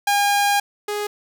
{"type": "tone pair in turn", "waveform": "sawtooth", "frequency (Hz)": [811, 415.2], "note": ["G#5", "G#4"], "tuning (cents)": [-41, 0], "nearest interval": "octave", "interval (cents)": 1159, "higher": "first", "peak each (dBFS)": [-12, -19], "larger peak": "first", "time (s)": [[0.07, 0.6], [0.88, 1.07]], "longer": "first", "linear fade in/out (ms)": 5, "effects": []}